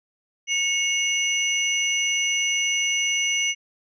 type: tone cluster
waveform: sine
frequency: 2197 / 2848 / 5990 Hz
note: C#7 / F7 / F#8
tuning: -16 / +33 / +20 cents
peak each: -24 / -24 / -25 dBFS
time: 0.47-3.55 s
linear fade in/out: 50 ms
effects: tanh soft clip ceiling -12 dBFS